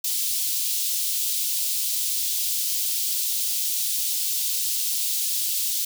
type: high-pass noise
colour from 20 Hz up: white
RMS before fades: -25 dBFS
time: 0.04-5.85 s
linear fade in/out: 5 ms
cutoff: 3300 Hz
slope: 24 dB/octave
effects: none